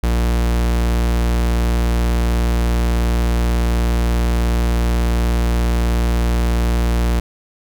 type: tone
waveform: 45% pulse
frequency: 58.6 Hz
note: A#1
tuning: 10 cents sharp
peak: -14 dBFS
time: 0.03-7.2 s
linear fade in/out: 5 ms
effects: none